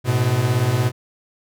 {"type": "beating tone pair", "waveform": "45% pulse", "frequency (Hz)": [108, 125], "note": ["A2", "B2"], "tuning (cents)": [-32, 21], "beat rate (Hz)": 17, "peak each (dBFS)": [-21, -18], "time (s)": [0.04, 0.92], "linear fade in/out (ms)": 50, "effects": []}